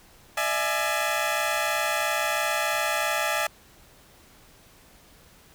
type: tone cluster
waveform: 15% pulse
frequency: 602 / 665 / 843 Hz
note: D5 / E5 / G#5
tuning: +43 / +15 / +26 cents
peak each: -22 dBFS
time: 0.37-3.47 s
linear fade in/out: 5 ms
effects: pink hiss -54 dBFS RMS until 5.54 s

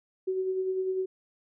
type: tone with tremolo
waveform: sine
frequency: 376 Hz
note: F#4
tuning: 28 cents sharp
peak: -25 dBFS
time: 0.27-1.06 s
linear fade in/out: 10 ms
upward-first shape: sine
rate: 10 Hz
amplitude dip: 40%
effects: none

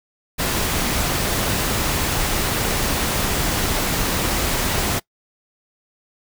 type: noise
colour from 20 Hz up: pink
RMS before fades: -21 dBFS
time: 0.38-5 s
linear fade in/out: 20 ms
effects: noise-tail reverb RT60 0.1 s tail -22 dB re dry

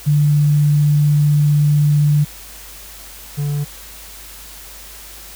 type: tone pair in turn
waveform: sine / triangle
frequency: 147.4 / 145.37 Hz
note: D3 / D3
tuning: +7 / -17 cents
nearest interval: unison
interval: 24 cents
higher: first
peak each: -10 / -15 dBFS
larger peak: first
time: 0.06-2.25 / 3.37-3.65 s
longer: first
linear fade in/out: 20 ms
effects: added 50 Hz sine -41 dBFS peak until 5.35 s + white hiss -37 dBFS RMS until 5.35 s

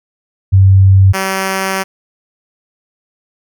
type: tone pair in turn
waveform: sine / 5% pulse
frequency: 96.2 / 191.62 Hz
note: G2 / G3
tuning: -32 / -39 cents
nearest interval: octave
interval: 1193 cents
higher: second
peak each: -3 dBFS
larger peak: neither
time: 0.52-1.13 / 1.13-1.84 s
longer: second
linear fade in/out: 20 ms
effects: none

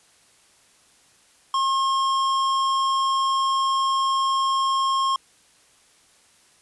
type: tone with hard clipping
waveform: triangle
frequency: 1074 Hz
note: C6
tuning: 45 cents sharp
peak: -21 dBFS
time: 1.54-5.16 s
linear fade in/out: 2 ms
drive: 16 dB
effects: white hiss -57 dBFS RMS until 6.61 s + resampled to 24000 Hz

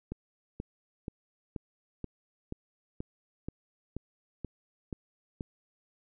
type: click train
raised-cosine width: 3 ms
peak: -23 dBFS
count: 12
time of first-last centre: 0.12-5.408 s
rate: 2.08 Hz
effects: none

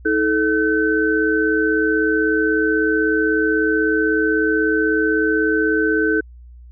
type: tone cluster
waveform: sine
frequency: 317.6 / 433.8 / 1525 Hz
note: D#4 / A4 / G6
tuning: +36 / -25 / -48 cents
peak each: -19 dBFS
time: 0.05-6.21 s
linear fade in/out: 10 ms
effects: added 60 Hz sine -38 dBFS peak until 6.71 s

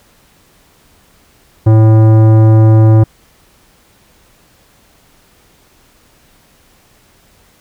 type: tone with tanh clipping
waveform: sine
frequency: 110 Hz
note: A2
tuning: in tune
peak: -5 dBFS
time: 1.66-3.04 s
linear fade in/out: 10 ms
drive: 15 dB
effects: pink hiss -49 dBFS RMS until 7.6 s

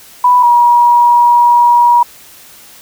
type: tone pair in turn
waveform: sine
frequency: 987.8 / 958 Hz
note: B5 / A#5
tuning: 0 / +47 cents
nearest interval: minor second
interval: 53 cents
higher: first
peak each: -4 dBFS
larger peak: neither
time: 0.24-0.43 / 0.43-2.03 s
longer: second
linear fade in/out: 5 ms
effects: white hiss -38 dBFS RMS until 2.81 s

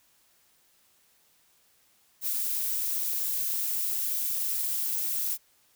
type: noise with amplitude modulation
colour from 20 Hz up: violet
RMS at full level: -27 dBFS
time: 2.21-5.38 s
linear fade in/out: 50 ms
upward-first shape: sine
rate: 279 Hz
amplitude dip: 55%
effects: white hiss -65 dBFS RMS until 5.75 s

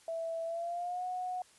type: tone with pitch glide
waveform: sine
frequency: 659.3 to 731.5 Hz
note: E5 to F#5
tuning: 0 to -20 cents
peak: -34 dBFS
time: 0.08-1.42 s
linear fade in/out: 2 ms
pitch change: +180 cents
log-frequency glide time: 0.44-1.05 s
effects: white hiss -62 dBFS RMS until 1.58 s + resampled to 24000 Hz

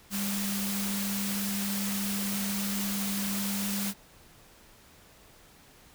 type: tone in noise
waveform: sine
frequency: 199.8 Hz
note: G3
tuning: 33 cents sharp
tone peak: -31 dBFS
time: 0.1-3.94 s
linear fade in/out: 50 ms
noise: white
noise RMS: -34 dBFS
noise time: 0.1-3.94 s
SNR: 0 dB
effects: pink hiss -56 dBFS RMS until 5.94 s

